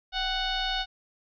sine tone with frequency modulation, 2217 Hz, C#7, in tune, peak -26 dBFS, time 0.12-0.86 s, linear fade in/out 50 ms, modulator 729 Hz, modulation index 2.8, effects none

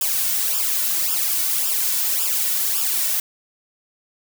blue noise with flanger, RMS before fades -21 dBFS, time 0.01-3.2 s, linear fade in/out 2 ms, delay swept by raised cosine 0.48 to 2.48 ms, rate 1.8 Hz, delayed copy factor -0.8, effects none

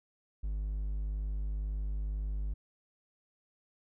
triangle tone, 51 Hz, G#1, 31 cents flat, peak -30 dBFS, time 0.43-2.54 s, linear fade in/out 10 ms, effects none

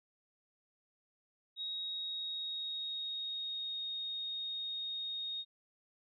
sine tone with pitch glide, 3783 to 3722 Hz, A#7 to A#7, +25 to -3 cents, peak -37 dBFS, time 1.56-5.45 s, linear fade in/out 50 ms, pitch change -28 cents, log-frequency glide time 1.71-3.86 s, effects none

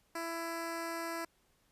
10% pulse tone with notch filter, 332.9 Hz, E4, 17 cents sharp, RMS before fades -39 dBFS, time 0.15-1.25 s, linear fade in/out 5 ms, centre 3400 Hz, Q 1.8, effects pink hiss -72 dBFS RMS until 1.71 s + resampled to 32000 Hz

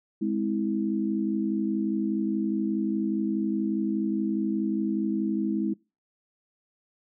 sine chord, Ab augmented, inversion none, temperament just, 207.7 / 259.6 / 324.5 Hz, Ab3 / C4 / E4, 0 / -13 / -27 cents, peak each -27 / -32 / -28 dBFS, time 0.21-5.74 s, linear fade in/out 10 ms, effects noise-tail reverb RT60 0.3 s tail -25 dB re dry

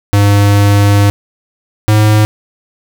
square tone pair in turn, 101.5 / 106.84 Hz, G#2 / G#2, -39 / +50 cents, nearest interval minor second, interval 89 cents, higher second, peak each -6 dBFS, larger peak neither, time 0.13-1.1 / 1.88-2.25 s, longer first, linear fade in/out 0 ms, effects none

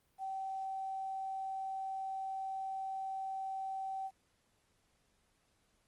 sine tone with quantisation, 770 Hz, G5, 31 cents flat, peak -37 dBFS, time 0.18-4.11 s, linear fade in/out 50 ms, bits 11, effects pink hiss -75 dBFS RMS until 5.87 s + Opus 32 kbps

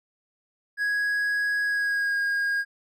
triangle tone with pitch glide, 1661.2 to 1629.8 Hz, G#6 to G#6, 0 to -33 cents, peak -21 dBFS, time 0.77-2.65 s, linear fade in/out 50 ms, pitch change -33 cents, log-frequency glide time 1.64-2.18 s, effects none

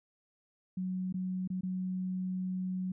sine tone with dropouts, 185 Hz, F#3, in tune, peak -32 dBFS, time 0.77-2.92 s, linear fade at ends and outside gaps 5 ms, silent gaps 1.126-1.141 / 1.476-1.501 / 1.61-1.632 s, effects none

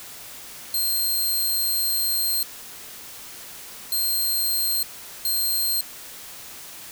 5% pulse tone bursts at uneven times, 4186 Hz, C8, in tune, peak -14 dBFS, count 3, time 0.74-2.43 / 3.92-4.83 / 5.25-5.81 s, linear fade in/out 2 ms, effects white hiss -40 dBFS RMS until 6.91 s

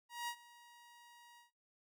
sawtooth tone with ADSR envelope, 951 Hz, A#5, 34 cents sharp, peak -34 dBFS, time 0.09-1.51 s, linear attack 190 ms, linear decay 72 ms, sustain -21 dB, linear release 130 ms, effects noise-tail reverb RT60 0.3 s tail -21 dB re dry

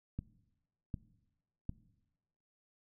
click train, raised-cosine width 5 ms, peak -25 dBFS, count 3, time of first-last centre 0.19-1.694 s, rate 1.33 Hz, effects noise-tail reverb RT60 1.0 s tail -19 dB re dry

